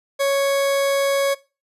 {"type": "tone", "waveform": "40% pulse", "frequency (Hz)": 554.4, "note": "C#5", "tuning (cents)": 0, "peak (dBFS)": -16, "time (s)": [0.19, 1.35], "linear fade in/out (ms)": 20, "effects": ["noise-tail reverb RT60 0.3 s tail -20 dB re dry", "resampled to 32000 Hz"]}